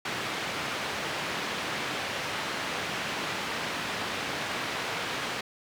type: band-pass noise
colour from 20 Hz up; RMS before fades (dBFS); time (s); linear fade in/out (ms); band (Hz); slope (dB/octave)
white; -33; 0.05-5.41; 5; 110 to 2700; 12
effects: none